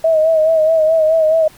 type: tone with vibrato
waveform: sine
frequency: 637 Hz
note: D#5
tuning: 41 cents sharp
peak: -9 dBFS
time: 0.04-1.48 s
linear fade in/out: 5 ms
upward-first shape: sine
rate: 4.7 Hz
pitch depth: 48 cents each way
effects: pink hiss -44 dBFS RMS until 1.57 s